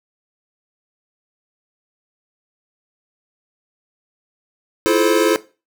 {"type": "chord", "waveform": "square", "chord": "F major seventh", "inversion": "third", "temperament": "equal with one note detuned", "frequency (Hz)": [329.6, 349.2, 431.7, 523.3], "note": ["E4", "F4", "A4", "C5"], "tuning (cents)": [0, 0, -33, 0], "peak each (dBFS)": [-19, -21, -18, -21], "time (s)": [4.86, 5.36], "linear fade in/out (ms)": 0, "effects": ["noise-tail reverb RT60 0.3 s tail -17 dB re dry"]}